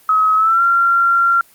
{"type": "tone with pitch glide", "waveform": "sine", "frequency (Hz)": [1277, 1376.6], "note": ["D#6", "F6"], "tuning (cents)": [45, -25], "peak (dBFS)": -10, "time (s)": [0.09, 1.41], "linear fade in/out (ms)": 2, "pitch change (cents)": 130, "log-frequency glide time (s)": [0.36, 0.62], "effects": ["white hiss -49 dBFS RMS until 1.54 s", "Opus 32 kbps"]}